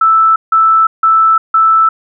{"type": "tone bursts", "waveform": "sine", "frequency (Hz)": 1318.5, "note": "E6", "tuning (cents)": 0, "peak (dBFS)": -5, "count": 4, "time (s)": [0.01, 1.89], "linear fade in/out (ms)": 5, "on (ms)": 350, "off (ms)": 160, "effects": []}